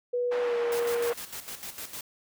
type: tone with pitch glide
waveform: sine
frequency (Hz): 488.9 to 474.4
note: B4 to A#4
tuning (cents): -18 to +30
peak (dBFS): -25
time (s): 0.13-1.13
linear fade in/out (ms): 10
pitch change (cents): -52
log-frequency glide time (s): 0.4-0.56
type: band-pass noise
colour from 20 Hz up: pink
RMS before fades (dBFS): -38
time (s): 0.31-1.14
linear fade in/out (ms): 10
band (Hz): 610 to 2000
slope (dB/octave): 12
type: noise with tremolo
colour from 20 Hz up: white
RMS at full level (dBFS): -38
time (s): 0.72-2.01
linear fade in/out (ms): 2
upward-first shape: square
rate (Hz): 6.6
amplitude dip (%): 65
effects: none